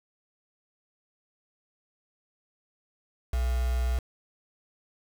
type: tone with quantisation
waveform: sine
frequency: 61.74 Hz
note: B1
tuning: in tune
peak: -24 dBFS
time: 3.33-3.99 s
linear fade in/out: 5 ms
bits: 6
effects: none